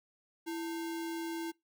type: tone with sample-and-hold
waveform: sine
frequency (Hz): 331.4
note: E4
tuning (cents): +9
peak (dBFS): -35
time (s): 0.46-1.52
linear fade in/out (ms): 20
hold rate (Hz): 1225
effects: noise-tail reverb RT60 0.2 s tail -23 dB re dry